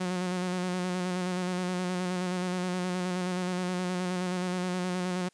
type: tone with vibrato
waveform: sawtooth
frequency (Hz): 181.4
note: F#3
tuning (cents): -34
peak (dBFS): -25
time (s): 0-5.29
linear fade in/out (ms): 10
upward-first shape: square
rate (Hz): 9.5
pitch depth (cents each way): 25
effects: white hiss -67 dBFS RMS until 5.33 s + resampled to 22050 Hz